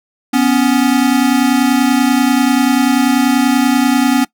square tone pair together, 247.8 / 278.1 Hz, B3 / C#4, +6 / +6 cents, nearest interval major second, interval 200 cents, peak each -13 dBFS, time 0.33-4.25 s, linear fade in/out 10 ms, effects noise-tail reverb RT60 0.1 s tail -21 dB re dry

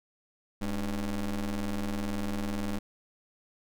35% pulse ring-modulated tone, 98 Hz, G2, in tune, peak -25 dBFS, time 0.61-2.79 s, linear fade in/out 10 ms, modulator 108 Hz, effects none

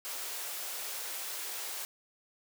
white high-pass noise, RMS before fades -39 dBFS, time 0.05-1.85 s, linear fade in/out 0 ms, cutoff 380 Hz, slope 24 dB/octave, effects none

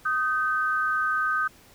sine tone pair together, 1245.6 / 1542 Hz, D#6 / G6, +2 / -29 cents, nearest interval major third, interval 369 cents, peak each -25 dBFS, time 0.05-1.48 s, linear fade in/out 10 ms, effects pink hiss -54 dBFS RMS until 1.74 s

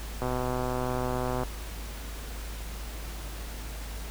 click train, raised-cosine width 1 ms, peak -17 dBFS, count 154, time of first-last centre 0.22-1.434 s, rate 126 Hz, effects added 53 Hz sine -36 dBFS peak until 4.1 s + pink hiss -43 dBFS RMS until 4.1 s

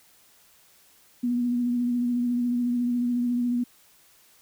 sine tone with vibrato, 242.9 Hz, B3, 29 cents flat, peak -22 dBFS, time 1.23-3.64 s, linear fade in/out 10 ms, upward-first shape triangle, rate 14 Hz, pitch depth 30 cents each way, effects white hiss -58 dBFS RMS until 4.41 s

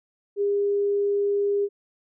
sine tone, 404.6 Hz, G#4, 45 cents flat, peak -20 dBFS, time 0.36-1.69 s, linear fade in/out 50 ms, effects none

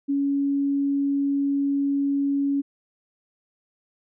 sine tone, 280 Hz, C#4, 18 cents sharp, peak -20 dBFS, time 0.08-2.62 s, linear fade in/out 20 ms, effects none

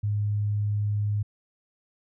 sine tone, 103.83 Hz, G#2, in tune, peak -23 dBFS, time 0.03-1.23 s, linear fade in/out 10 ms, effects none

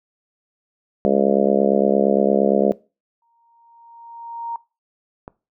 harmonic tone, 68.7 Hz, C#2, 15 cents flat, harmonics 3 / 4 / 5 / 6 / 7 / 8 / 9 / 10, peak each -20 / -26 / -25 / -21 / -22 / -21 / -22 / -27 dBFS, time 1.05-2.72 s, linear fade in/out 0 ms
sine tone with exponential growth, 931 Hz, A#5, 2 cents flat, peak -23 dBFS, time 3.22-4.56 s, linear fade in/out 2 ms, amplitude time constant 290 ms
click, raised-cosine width 1 ms, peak -20 dBFS, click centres 5.279 s
effects noise-tail reverb RT60 0.3 s tail -21 dB re dry

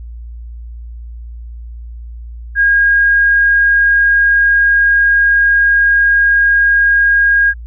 sine tone, 1629 Hz, G#6, 34 cents flat, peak -7 dBFS, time 2.55-7.54 s, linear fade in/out 50 ms, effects added 58 Hz sine -26 dBFS peak until 7.66 s

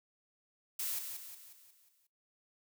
blue noise with echo, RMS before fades -37 dBFS, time 0.79-0.99 s, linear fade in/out 5 ms, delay 180 ms, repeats 6, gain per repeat -6 dB, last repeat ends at 2.07 s, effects noise-tail reverb RT60 0.2 s tail -19 dB re dry

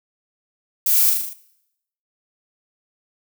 violet noise with echo, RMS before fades -18 dBFS, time 0.86-1.1 s, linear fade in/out 5 ms, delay 39 ms, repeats 6, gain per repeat -3 dB, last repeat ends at 1.334 s, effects noise-tail reverb RT60 0.8 s tail -19 dB re dry

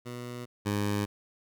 15% pulse tone pair in turn, 122 / 102.59 Hz, B2 / G#2, -21 / -21 cents, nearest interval minor third, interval 300 cents, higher first, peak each -31 / -21 dBFS, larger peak second, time 0.05-0.46 / 0.65-1.06 s, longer neither, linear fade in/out 20 ms, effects none

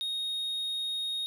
triangle tone, 3729 Hz, A#7, in tune, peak -29 dBFS, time 0.01-1.26 s, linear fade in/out 0 ms, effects none

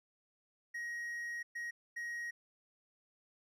triangle tone bursts at uneven times, 1888 Hz, A#6, 22 cents sharp, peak -37 dBFS, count 3, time 0.74-1.43 / 1.55-1.71 / 1.96-2.31 s, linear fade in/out 10 ms, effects none

